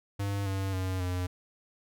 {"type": "tone with pitch steps", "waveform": "square", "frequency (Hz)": [100, 96.65, 93.41, 90.28], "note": ["G2", "G2", "F#2", "F#2"], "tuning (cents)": [35, -24, 17, -42], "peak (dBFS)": -30, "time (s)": [0.19, 1.27], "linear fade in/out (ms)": 10, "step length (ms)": 270, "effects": []}